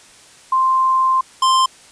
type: tone pair in turn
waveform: sine / square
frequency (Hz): 1046.5 / 1046.5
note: C6 / C6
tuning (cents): 0 / 0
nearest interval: unison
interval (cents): 0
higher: neither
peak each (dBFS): -12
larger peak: neither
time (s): 0.52-1.21 / 1.42-1.66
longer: first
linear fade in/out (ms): 5
effects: white hiss -45 dBFS RMS until 1.91 s + resampled to 22050 Hz